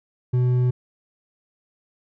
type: tone with hard clipping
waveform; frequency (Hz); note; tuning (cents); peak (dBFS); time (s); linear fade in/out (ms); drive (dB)
sine; 124.7; B2; +17; -18; 0.33-0.71; 10; 5
effects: none